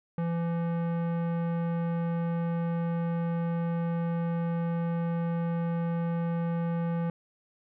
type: tone with tanh clipping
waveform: sine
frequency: 168.7 Hz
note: E3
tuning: 40 cents sharp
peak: -29 dBFS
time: 0.18-7.1 s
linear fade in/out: 2 ms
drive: 17 dB
effects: none